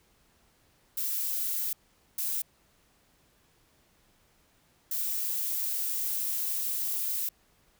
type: noise bursts at uneven times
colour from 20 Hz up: violet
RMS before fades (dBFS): -31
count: 3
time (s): 0.97-1.73 / 2.18-2.42 / 4.91-7.29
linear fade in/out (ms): 5
effects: pink hiss -66 dBFS RMS until 7.79 s